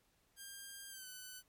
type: tone with pitch glide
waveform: 5% pulse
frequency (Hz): 1602 to 1503.4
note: G6 to F#6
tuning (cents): +37 to +27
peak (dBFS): -38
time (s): 0.36-1.43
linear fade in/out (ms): 50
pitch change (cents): -110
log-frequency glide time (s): 0.89-1.08
effects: pink hiss -75 dBFS RMS until 1.48 s + MP3 64 kbps